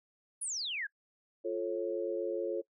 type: exponential sweep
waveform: sine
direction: down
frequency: 10640 to 1562 Hz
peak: -34 dBFS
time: 0.41-0.87 s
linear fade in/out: 10 ms
type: chord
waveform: sine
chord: F augmented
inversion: none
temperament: just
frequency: 349.2 / 436.5 / 545.7 Hz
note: F4 / A4 / C#5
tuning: 0 / -14 / -27 cents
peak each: -36 dBFS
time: 1.44-2.62 s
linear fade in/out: 20 ms
effects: noise-tail reverb RT60 0.1 s tail -23 dB re dry